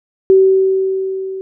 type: tone with level ramp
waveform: sine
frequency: 382 Hz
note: G4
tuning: 45 cents flat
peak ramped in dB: -4 to -22 dBFS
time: 0.3-1.41 s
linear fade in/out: 0 ms
effects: none